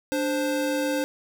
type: tone pair together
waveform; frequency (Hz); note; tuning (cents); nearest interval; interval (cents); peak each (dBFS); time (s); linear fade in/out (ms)
square; 293.7 / 523.3; D4 / C5; 0 / 0; minor seventh; 1000; -27; 0.12-1.04; 0
effects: none